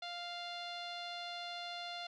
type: tone with low-pass filter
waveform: sawtooth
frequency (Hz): 698.5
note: F5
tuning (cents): 0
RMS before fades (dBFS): -44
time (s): 0.02-2.07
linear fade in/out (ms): 5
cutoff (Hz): 3900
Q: 5.3
effects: none